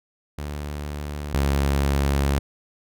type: tone pair in turn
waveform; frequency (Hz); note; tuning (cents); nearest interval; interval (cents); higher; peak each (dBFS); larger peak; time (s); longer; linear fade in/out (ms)
sawtooth; 73.42 / 69.78; D2 / C#2; 0 / +12; minor second; 88; first; -25 / -15; second; 0.38-1.34 / 1.34-2.39; second; 5
effects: none